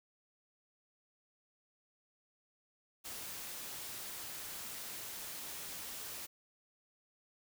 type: noise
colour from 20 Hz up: white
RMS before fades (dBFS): -45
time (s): 3.04-6.27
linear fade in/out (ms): 20
effects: none